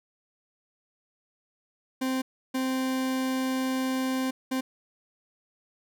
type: tone bursts at uneven times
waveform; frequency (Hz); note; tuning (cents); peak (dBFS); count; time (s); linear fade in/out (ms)
40% pulse; 260.8; C4; -5; -25; 3; 2.01-2.22 / 2.54-4.31 / 4.51-4.61; 10
effects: none